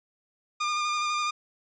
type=tone with vibrato; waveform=sawtooth; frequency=1209 Hz; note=D6; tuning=50 cents sharp; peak=-22 dBFS; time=0.6-1.31 s; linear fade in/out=10 ms; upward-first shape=square; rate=12 Hz; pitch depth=15 cents each way; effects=resampled to 16000 Hz